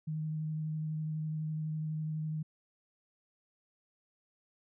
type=tone with vibrato; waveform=sine; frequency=155.56 Hz; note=D#3; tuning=in tune; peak=-33 dBFS; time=0.07-2.43 s; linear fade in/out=10 ms; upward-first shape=sine; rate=12 Hz; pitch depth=13 cents each way; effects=none